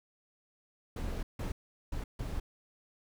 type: noise bursts at uneven times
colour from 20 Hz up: brown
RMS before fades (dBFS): -36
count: 4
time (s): 0.96-1.23 / 1.39-1.52 / 1.92-2.04 / 2.19-2.4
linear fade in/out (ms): 5
effects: none